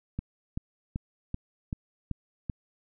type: click train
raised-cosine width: 5 ms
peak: -19 dBFS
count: 7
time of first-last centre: 0.19-2.498 s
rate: 2.6 Hz
effects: none